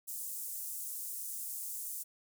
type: high-pass noise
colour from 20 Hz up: pink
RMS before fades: -41 dBFS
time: 0.07-2.04 s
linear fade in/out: 20 ms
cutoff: 8100 Hz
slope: 24 dB/octave
effects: none